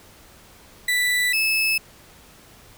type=tone pair in turn; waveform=35% pulse; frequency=1975.5 / 2607 Hz; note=B6 / E7; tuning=0 / -20 cents; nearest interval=perfect fourth; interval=480 cents; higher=second; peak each=-17 dBFS; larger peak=neither; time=0.88-1.33 / 1.33-1.78 s; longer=neither; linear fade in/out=5 ms; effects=pink hiss -49 dBFS RMS until 2.77 s